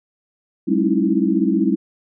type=tone cluster; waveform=sine; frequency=192 / 211.8 / 271.6 / 317.2 / 333 Hz; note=G3 / G#3 / C#4 / D#4 / E4; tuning=-36 / +34 / -35 / +33 / +18 cents; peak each=-21 dBFS; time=0.67-1.76 s; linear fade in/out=20 ms; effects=none